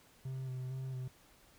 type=tone with vibrato; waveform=triangle; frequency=129.9 Hz; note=C3; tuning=12 cents flat; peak=-36 dBFS; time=0.25-1.08 s; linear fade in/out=5 ms; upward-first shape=square; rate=2.2 Hz; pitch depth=22 cents each way; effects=pink hiss -64 dBFS RMS until 1.58 s